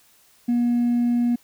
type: tone with hard clipping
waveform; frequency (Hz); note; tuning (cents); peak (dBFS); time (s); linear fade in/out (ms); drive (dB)
triangle; 240; B3; -49; -17; 0.48-1.36; 10; 2
effects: white hiss -57 dBFS RMS until 1.43 s